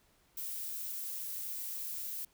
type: noise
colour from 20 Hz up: violet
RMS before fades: -40 dBFS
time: 0.37-2.25 s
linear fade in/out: 5 ms
effects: pink hiss -69 dBFS RMS until 2.33 s